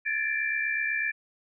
sine tone cluster, 1708 / 1776 / 2354 Hz, G#6 / A6 / D7, +48 / +16 / +3 cents, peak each -31 / -31 / -29 dBFS, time 0.05-1.12 s, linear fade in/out 20 ms, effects none

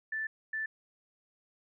sine tone bursts at uneven times, 1760 Hz, A6, in tune, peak -32 dBFS, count 2, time 0.12-0.27 / 0.53-0.66 s, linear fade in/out 5 ms, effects none

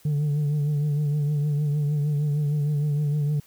sine tone with vibrato, 147.5 Hz, D3, 8 cents sharp, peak -18 dBFS, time 0.05-3.4 s, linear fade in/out 5 ms, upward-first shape triangle, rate 6.5 Hz, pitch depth 55 cents each way, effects tanh soft clip ceiling -20 dBFS + white hiss -56 dBFS RMS until 3.46 s

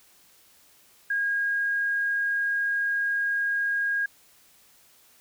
sine tone, 1631 Hz, G#6, 32 cents flat, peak -23 dBFS, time 1.1-4.06 s, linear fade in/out 5 ms, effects white hiss -58 dBFS RMS until 5.2 s

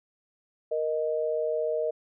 sine tone pair together, 468.4 / 622.3 Hz, A#4 / D#5, +8 / 0 cents, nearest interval perfect fourth, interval 492 cents, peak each -28 dBFS, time 0.71-1.91 s, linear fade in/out 10 ms, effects none

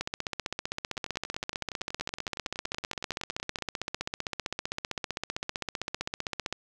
two click trains, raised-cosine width 0.2 ms, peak -14 / -20 dBFS, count 102 / 29, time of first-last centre 0.01-6.526 / 0.97-3.587 s, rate 15.5 / 10.7 Hz, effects none

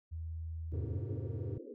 sine tone with pitch glide, 81.2 to 90.1 Hz, E2 to F#2, -26 to -45 cents, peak -38 dBFS, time 0.11-1.14 s, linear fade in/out 20 ms, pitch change +181 cents, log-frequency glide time 0.9-0.96 s
white band-pass noise, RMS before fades -47 dBFS, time 0.72-1.74 s, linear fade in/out 0 ms, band 240 to 510 Hz, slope 96 dB/octave
triangle chord, F minor, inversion none, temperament just, 87.31 / 104.77 / 130.96 Hz, F2 / Ab2 / C3, 0 / +16 / +2 cents, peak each -41 / -37 / -41 dBFS, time 0.73-1.58 s, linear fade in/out 5 ms
effects none

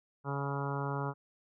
harmonic tone, 140 Hz, C#3, 18 cents sharp, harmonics 1 / 2 / 3 / 4 / 5 / 6 / 7 / 8 / 9 / 10, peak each -35 / -43 / -41 / -45 / -47 / -43 / -42 / -46 / -44 / -46 dBFS, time 0.24-1.14 s, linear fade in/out 50 ms, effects none

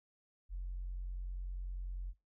sine tone, 45.03 Hz, F#1, 46 cents flat, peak -37 dBFS, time 0.49-2.14 s, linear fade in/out 50 ms, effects noise-tail reverb RT60 0.2 s tail -22 dB re dry + tanh soft clip ceiling -34 dBFS

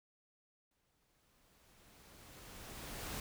pink noise with exponential growth, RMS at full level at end -42 dBFS, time 0.71-3.2 s, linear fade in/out 2 ms, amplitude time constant 540 ms, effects none

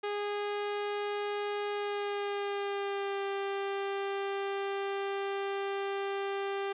sawtooth tone with pitch glide, 411.3 to 395.5 Hz, G#4 to G4, -17 to +15 cents, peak -28 dBFS, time 0.03-6.73 s, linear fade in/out 10 ms, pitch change -68 cents, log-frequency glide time 1.72-3.25 s, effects resampled to 8000 Hz + 11-bit

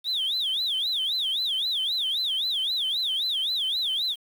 sine tone with vibrato, 3520 Hz, A7, in tune, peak -22 dBFS, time 0.04-4.16 s, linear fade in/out 50 ms, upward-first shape sine, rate 3.8 Hz, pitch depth 250 cents each way, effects tanh soft clip ceiling -22 dBFS + 8-bit

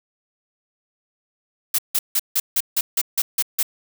blue noise bursts, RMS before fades -19 dBFS, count 10, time 1.74-3.63 s, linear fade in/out 5 ms, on 45 ms, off 160 ms, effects none

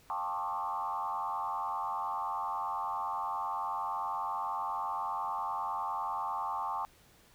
sine tone with frequency modulation, 980 Hz, B5, 14 cents flat, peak -32 dBFS, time 0.1-6.85 s, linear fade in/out 0 ms, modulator 89.9 Hz, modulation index 2.4, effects pink hiss -62 dBFS RMS until 7.34 s

